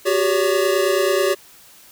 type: tone cluster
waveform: square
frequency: 371 / 400.3 / 566 Hz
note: F#4 / G4 / C#5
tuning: +5 / +36 / +36 cents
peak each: -21 dBFS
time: 0.05-1.35 s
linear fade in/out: 20 ms
effects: white hiss -47 dBFS RMS until 1.91 s